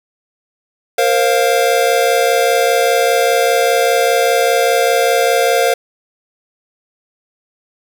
square chord, Bb suspended second, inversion none, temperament equal with one note detuned, 466.2 / 531.2 / 698.5 Hz, Bb4 / C5 / F5, 0 / +26 / 0 cents, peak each -16 dBFS, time 0.98-5.74 s, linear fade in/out 5 ms, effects 8-bit

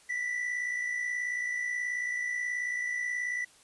triangle tone pair together, 1917 / 1975.5 Hz, A#6 / B6, +48 / 0 cents, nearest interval minor second, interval 52 cents, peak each -38 / -29 dBFS, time 0.09-3.45 s, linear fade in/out 10 ms, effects white hiss -59 dBFS RMS until 3.63 s + resampled to 24000 Hz

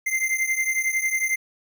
square beating tone pair, 2082 / 2093 Hz, C7 / C7, -9 / 0 cents, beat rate 11 Hz, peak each -24 / -27 dBFS, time 0.06-1.36 s, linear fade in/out 10 ms, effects none

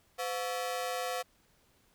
sawtooth ring-modulated tone, 613 Hz, D#5, 26 cents flat, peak -26 dBFS, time 0.18-1.23 s, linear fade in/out 20 ms, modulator 104 Hz, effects pink hiss -68 dBFS RMS until 1.94 s

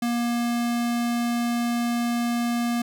square tone, 237.5 Hz, A#3, 33 cents sharp, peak -23 dBFS, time 0.02-2.82 s, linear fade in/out 5 ms, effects none

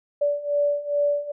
sine beating tone pair, 578 / 580.4 Hz, D5 / D5, -28 / -21 cents, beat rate 2.4 Hz, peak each -25 / -22 dBFS, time 0.21-1.32 s, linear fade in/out 10 ms, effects none

